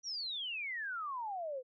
sine exponential sweep, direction down, 5920 to 492 Hz, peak -37 dBFS, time 0.03-1.63 s, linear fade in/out 50 ms, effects none

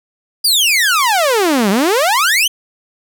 sawtooth exponential two-way sweep, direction down then up, 4978 to 186.7 to 3194 Hz, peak -7 dBFS, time 0.44-2.48 s, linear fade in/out 10 ms, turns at 1.7 s, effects none

